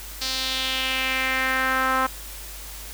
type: tone with band-pass filter sweep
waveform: sawtooth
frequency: 261.6 Hz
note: C4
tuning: in tune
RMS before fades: -24 dBFS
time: 0.21-2.07 s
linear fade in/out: 10 ms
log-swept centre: 4700 to 1200 Hz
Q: 2.7
effects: added 50 Hz sine -39 dBFS peak until 2.93 s + white hiss -39 dBFS RMS until 2.93 s